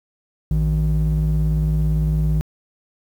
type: ring-modulated tone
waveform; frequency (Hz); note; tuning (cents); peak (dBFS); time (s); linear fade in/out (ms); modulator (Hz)
triangle; 106.7; G#2; +47; -10; 0.51-2.41; 0; 48.9
effects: tanh soft clip ceiling -8 dBFS + 8-bit